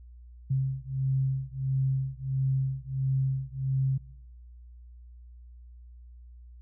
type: beating tone pair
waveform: sine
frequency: 132.8 / 134.3 Hz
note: C3 / C3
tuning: +26 / +46 cents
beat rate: 1.5 Hz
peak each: -28 / -29 dBFS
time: 0.5-3.98 s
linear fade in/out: 10 ms
effects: noise-tail reverb RT60 0.9 s tail -23 dB re dry + added 60 Hz sine -46 dBFS peak until 6.61 s